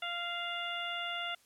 harmonic tone with a mistuned harmonic, 694 Hz, F5, 11 cents flat, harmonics 1 / 2 / 3 / 4 / 5, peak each -42 / -40 / -42 / -40 / -43 dBFS, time 0.02-1.35 s, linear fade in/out 5 ms, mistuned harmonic 4, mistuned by +21 cents, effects white hiss -66 dBFS RMS until 1.45 s + low-pass 12000 Hz 12 dB/octave

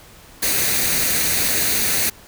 white noise with comb filter, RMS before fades -19 dBFS, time 0.42-2.1 s, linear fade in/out 10 ms, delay 0.47 ms, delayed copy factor +0.5, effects pink hiss -45 dBFS RMS until 2.27 s

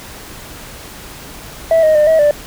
sine tone with pitch steps, 654 / 624 / 602 / 640 / 589 Hz, E5 / D#5 / D5 / D#5 / D5, -14 / +5 / +43 / +49 / +5 cents, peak -5 dBFS, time 1.71-2.31 s, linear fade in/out 2 ms, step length 120 ms, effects tanh soft clip ceiling -6 dBFS + pink hiss -33 dBFS RMS until 2.46 s

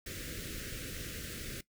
pink band-stop noise, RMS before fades -42 dBFS, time 0.06-1.61 s, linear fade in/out 5 ms, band 550 to 1400 Hz, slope 48 dB/octave, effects noise-tail reverb RT60 0.1 s tail -18 dB re dry

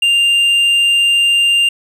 sine tone with tanh clipping, 2794 Hz, F7, in tune, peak -10 dBFS, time 0.02-1.69 s, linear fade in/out 5 ms, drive 5 dB, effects none

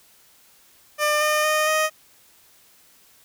15% pulse tone with pitch steps, 599 / 607 / 615.1 / 623.4 Hz, D5 / D#5 / D#5 / D#5, +34 / -43 / -20 / +3 cents, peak -12 dBFS, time 0.98-1.9 s, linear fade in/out 50 ms, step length 230 ms, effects white hiss -55 dBFS RMS until 3.24 s

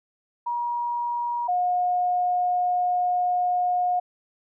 sine tone pair in turn, 955 / 719.2 Hz, A#5 / F#5, +42 / -49 cents, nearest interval perfect fourth, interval 491 cents, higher first, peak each -24 / -20 dBFS, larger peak second, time 0.46-1.48 / 1.48-4 s, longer second, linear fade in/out 10 ms, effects none

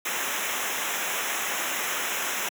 pink noise with comb filter, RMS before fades -29 dBFS, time 0.05-2.49 s, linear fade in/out 5 ms, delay 0.22 ms, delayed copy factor -0.95, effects high-pass 200 Hz 12 dB/octave

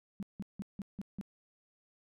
sine tone bursts, 197.5 Hz, G3, 13 cents sharp, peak -36 dBFS, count 6, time 0.2-1.212 s, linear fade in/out 0 ms, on 27 ms, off 170 ms, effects none

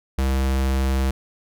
square tone, 66.4 Hz, C2, 26 cents sharp, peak -19 dBFS, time 0.18-1.11 s, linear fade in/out 5 ms, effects none

